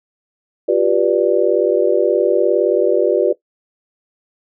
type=chord; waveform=sine; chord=G dominant seventh; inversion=third; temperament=just; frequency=352.8 / 392 / 490 / 588 Hz; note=F4 / G4 / B4 / D5; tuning=+18 / 0 / -14 / +2 cents; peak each=-17 dBFS; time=0.68-3.33 s; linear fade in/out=10 ms; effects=noise-tail reverb RT60 0.1 s tail -17 dB re dry